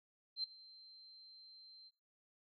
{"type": "tone with ADSR envelope", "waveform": "sine", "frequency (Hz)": 4123, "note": "C8", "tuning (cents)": -26, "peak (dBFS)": -34, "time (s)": [0.36, 1.91], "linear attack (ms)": 77, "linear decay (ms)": 7, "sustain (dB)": -22, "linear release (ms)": 39, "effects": ["noise-tail reverb RT60 0.4 s tail -19 dB re dry", "MP3 96 kbps"]}